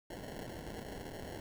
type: noise with sample-and-hold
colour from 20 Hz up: white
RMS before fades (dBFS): -45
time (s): 0.1-1.4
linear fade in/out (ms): 2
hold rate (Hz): 1225
effects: none